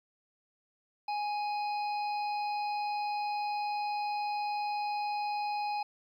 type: harmonic tone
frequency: 830.6 Hz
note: G#5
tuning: in tune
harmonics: 1 / 3 / 5 / 6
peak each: -31 / -43 / -48 / -49 dBFS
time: 1.08-5.83 s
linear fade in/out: 5 ms
effects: 11-bit